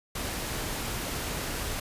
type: noise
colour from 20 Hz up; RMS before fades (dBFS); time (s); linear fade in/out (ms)
pink; -33; 0.15-1.8; 5
effects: resampled to 32000 Hz